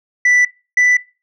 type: tone pair in turn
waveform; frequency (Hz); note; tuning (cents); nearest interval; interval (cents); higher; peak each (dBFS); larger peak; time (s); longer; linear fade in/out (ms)
sine; 1975.5 / 1982.7; B6 / B6; 0 / +6; unison; 6; second; -6; neither; 0.25-0.45 / 0.77-0.97; neither; 5
effects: noise-tail reverb RT60 0.3 s tail -21 dB re dry + tanh soft clip ceiling -8 dBFS